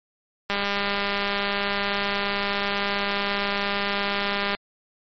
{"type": "click train", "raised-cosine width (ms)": 0.3, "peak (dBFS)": -9, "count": 815, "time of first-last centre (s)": [0.5, 4.55], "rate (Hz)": 201, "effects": ["MP3 32 kbps"]}